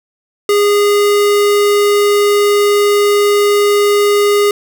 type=tone; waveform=square; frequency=410.2 Hz; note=G#4; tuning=21 cents flat; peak=-9 dBFS; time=0.49-4.51 s; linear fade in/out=2 ms; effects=none